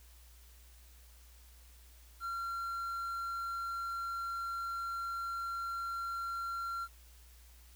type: tone with quantisation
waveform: triangle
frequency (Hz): 1372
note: F6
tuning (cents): -31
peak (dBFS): -34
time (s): 2.2-6.88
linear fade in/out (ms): 50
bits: 10
effects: added 60 Hz sine -56 dBFS peak until 7.75 s + white hiss -63 dBFS RMS until 7.75 s